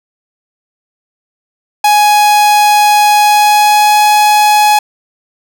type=tone with pitch glide; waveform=45% pulse; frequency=835 to 840.8 Hz; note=G#5 to G#5; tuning=+9 to +21 cents; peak=-5 dBFS; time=1.84-4.79 s; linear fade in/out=5 ms; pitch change=+12 cents; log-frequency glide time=3.16-3.97 s; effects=none